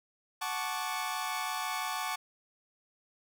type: chord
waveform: sawtooth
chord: D major seventh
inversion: first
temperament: equal with one note detuned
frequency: 740 / 871.9 / 1108.7 / 1174.7 Hz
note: F#5 / A5 / C#6 / D6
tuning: 0 / -16 / 0 / 0 cents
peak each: -35 / -34 / -34 / -36 dBFS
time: 0.41-2.16 s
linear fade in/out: 10 ms
effects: none